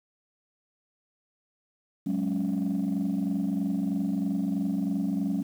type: chord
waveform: sine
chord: F# suspended second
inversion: none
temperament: just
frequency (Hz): 185 / 208.1 / 277.5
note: F#3 / G#3 / C#4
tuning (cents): 0 / +4 / +2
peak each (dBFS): -28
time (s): 2.06-5.43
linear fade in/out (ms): 10
effects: tanh soft clip ceiling -21 dBFS + 9-bit